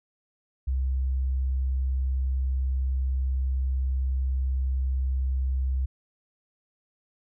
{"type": "tone", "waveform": "sine", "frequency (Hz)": 65.41, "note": "C2", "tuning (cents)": 0, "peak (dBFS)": -23, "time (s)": [0.67, 5.86], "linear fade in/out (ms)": 10, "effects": []}